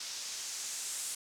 blue noise with low-pass filter sweep, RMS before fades -40 dBFS, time 0-1.15 s, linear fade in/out 5 ms, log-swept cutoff 5400 to 8400 Hz, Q 1.8, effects none

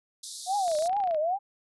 pink band-pass noise, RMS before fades -41 dBFS, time 0.23-0.88 s, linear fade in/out 5 ms, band 3600 to 11000 Hz, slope 96 dB/octave
sine tone with vibrato, 705 Hz, F5, 16 cents sharp, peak -24 dBFS, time 0.46-1.39 s, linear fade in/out 50 ms, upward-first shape triangle, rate 2.4 Hz, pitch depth 300 cents each way
click train, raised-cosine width 0.3 ms, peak -29 dBFS, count 14, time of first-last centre 0.68-1.146 s, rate 27.9 Hz
effects none

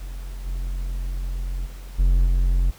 triangle tone with level steps, 44.4 Hz, F1, 29 cents sharp, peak -28 / -22 / -32 / -12 / -14 dBFS, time 0-2.71 s, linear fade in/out 10 ms, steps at 0.45 / 1.65 / 1.98 / 2.25 s, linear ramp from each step 20 ms, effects pink hiss -48 dBFS RMS until 2.78 s

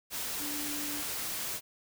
sine tone in noise, 293.7 Hz, D4, in tune, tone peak -40 dBFS, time 0.38-1.04 s, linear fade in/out 50 ms, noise white, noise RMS -36 dBFS, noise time 0.1-1.61 s, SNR -7 dB, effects none

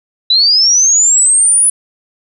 sine linear sweep, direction up, 3900 to 10000 Hz, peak -6 dBFS, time 0.3-1.7 s, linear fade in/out 5 ms, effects none

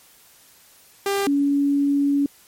sawtooth / sine tone pair in turn, 397.5 / 282.8 Hz, G4 / C#4, +24 / +35 cents, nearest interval tritone, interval 589 cents, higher first, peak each -16 dBFS, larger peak neither, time 1.06-1.27 / 1.27-2.26 s, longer second, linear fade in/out 2 ms, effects white hiss -52 dBFS RMS until 2.47 s + MP3 64 kbps

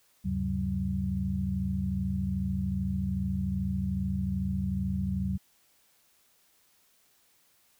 sine tone cluster, 76.5 / 99 / 136.5 / 190.1 Hz, D#2 / G2 / C#3 / F#3, -29 / +18 / -26 / +47 cents, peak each -33 / -36 / -37 / -30 dBFS, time 0.24-5.38 s, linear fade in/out 20 ms, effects white hiss -66 dBFS RMS until 7.79 s

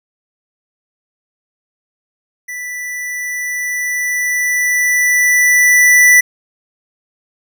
square tone with level ramp, 1975.5 Hz, B6, in tune, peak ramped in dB -24 to -5 dBFS, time 2.48-6.21 s, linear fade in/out 10 ms, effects none

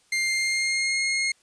sawtooth tone with pitch glide, 2100 to 2147 Hz, C7 to C7, +6 to +44 cents, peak -19 dBFS, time 0.12-1.32 s, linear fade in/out 5 ms, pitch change +38 cents, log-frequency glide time 0.24-1.01 s, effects white hiss -62 dBFS RMS until 1.42 s + resampled to 22050 Hz

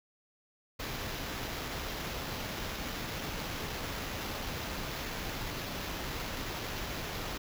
pink noise with sample-and-hold, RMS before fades -38 dBFS, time 0.79-7.38 s, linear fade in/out 10 ms, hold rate 8820 Hz, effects none

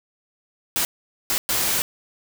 white noise bursts at uneven times, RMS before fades -22 dBFS, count 3, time 0.76-0.85 / 1.3-1.38 / 1.49-1.82 s, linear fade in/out 0 ms, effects none

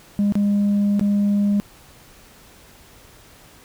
sine tone with dropouts, 203.4 Hz, G#3, 36 cents flat, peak -13 dBFS, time 0.19-1.6 s, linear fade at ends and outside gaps 0 ms, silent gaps 0.323-0.354 / 0.995-1.011 s, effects tanh soft clip ceiling -14 dBFS + pink hiss -48 dBFS RMS until 3.64 s

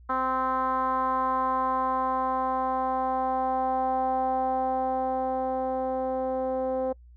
10% pulse tone with low-pass filter sweep, 260 Hz, C4, 11 cents flat, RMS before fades -27 dBFS, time 0.09-6.93 s, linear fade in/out 10 ms, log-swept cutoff 1200 to 590 Hz, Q 4.1, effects noise-tail reverb RT60 0.1 s tail -26 dB re dry + added 60 Hz sine -48 dBFS peak until 7.16 s

